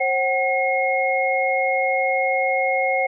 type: tone cluster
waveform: sine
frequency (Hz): 534 / 753 / 2154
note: C5 / F#5 / C7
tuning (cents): +35 / +30 / +50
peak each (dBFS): -22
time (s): 0-3.07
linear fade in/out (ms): 10
effects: none